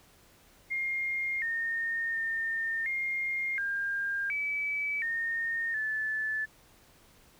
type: tone with pitch steps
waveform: sine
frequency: 2125 / 1833 / 1815 / 2124 / 1604 / 2296 / 1835 / 1742 Hz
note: C7 / A#6 / A#6 / C7 / G6 / D7 / A#6 / A6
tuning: +26 / -30 / -47 / +25 / +39 / -40 / -28 / -18 cents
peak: -29 dBFS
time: 0.7-6.46 s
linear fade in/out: 20 ms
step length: 720 ms
effects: pink hiss -60 dBFS RMS until 7.39 s